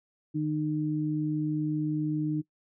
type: tone pair together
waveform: sine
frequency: 152.6 / 305.2 Hz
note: D#3 / D#4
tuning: -33 / -33 cents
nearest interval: octave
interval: 1200 cents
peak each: -30 / -28 dBFS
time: 0.34-2.42 s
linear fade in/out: 20 ms
effects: noise-tail reverb RT60 0.1 s tail -21 dB re dry